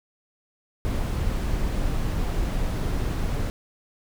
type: noise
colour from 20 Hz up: brown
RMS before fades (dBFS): -25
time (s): 0.85-3.5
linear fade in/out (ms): 0
effects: none